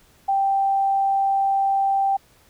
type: tone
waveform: sine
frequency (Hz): 784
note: G5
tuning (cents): 0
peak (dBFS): -17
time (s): 0.28-2.17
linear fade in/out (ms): 10
effects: pink hiss -56 dBFS RMS until 2.49 s